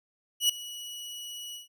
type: tone with ADSR envelope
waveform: sawtooth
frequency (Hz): 2929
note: F#7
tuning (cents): -18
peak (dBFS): -16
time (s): 0.4-1.68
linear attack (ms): 93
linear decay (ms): 4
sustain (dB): -19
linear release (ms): 140
effects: none